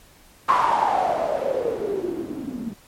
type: noise with low-pass filter sweep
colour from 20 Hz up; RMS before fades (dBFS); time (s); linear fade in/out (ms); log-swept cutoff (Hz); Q
blue; -23; 0.48-2.74; 10; 1100 to 220; 8.7
effects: pink hiss -52 dBFS RMS until 2.87 s + MP3 64 kbps